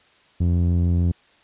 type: tone with low-pass filter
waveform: sawtooth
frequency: 86.7 Hz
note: F2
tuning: 12 cents flat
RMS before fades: -19 dBFS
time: 0.4-1.12 s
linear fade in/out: 10 ms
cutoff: 210 Hz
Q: 0.79
effects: white hiss -56 dBFS RMS until 1.43 s + resampled to 8000 Hz